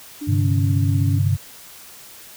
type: tone with pitch glide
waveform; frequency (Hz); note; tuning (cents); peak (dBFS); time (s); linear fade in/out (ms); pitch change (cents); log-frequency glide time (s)
sine; 293.7 to 279.1; D4 to C#4; 0 to +12; -26; 0.21-1.19; 10; -88; 0.41-0.48
type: chord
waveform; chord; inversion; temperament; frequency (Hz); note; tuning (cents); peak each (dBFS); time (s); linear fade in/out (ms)
sine; G suspended fourth; none; equal with one note detuned; 98.85 / 130.81 / 146.83; G2 / C3 / D3; +15 / 0 / 0; -17 / -22 / -23; 0.27-1.37; 20
effects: white hiss -42 dBFS RMS until 2.36 s